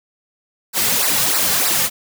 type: noise with flanger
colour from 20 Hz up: white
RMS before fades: -17 dBFS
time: 0.73-1.9 s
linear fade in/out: 50 ms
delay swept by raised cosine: 0.3 to 3.1 ms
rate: 3.2 Hz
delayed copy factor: -0.85
effects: none